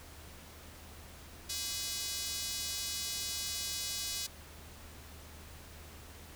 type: tone with high-pass filter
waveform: square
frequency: 227.9 Hz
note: A#3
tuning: 39 cents flat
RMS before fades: -38 dBFS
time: 1.49-4.27 s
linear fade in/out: 10 ms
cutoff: 4600 Hz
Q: 1.5
effects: added 77 Hz sine -53 dBFS peak until 6.35 s + pink hiss -53 dBFS RMS until 6.35 s